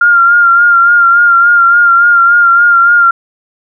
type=tone with vibrato; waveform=sine; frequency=1396.9 Hz; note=F6; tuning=in tune; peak=-3 dBFS; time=0.01-3.11 s; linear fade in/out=5 ms; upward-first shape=sine; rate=3.5 Hz; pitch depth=33 cents each way; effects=none